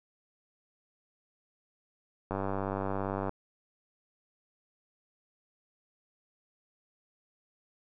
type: click train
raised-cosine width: 1 ms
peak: -19 dBFS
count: 97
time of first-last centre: 2.31-3.294 s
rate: 97.6 Hz
effects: none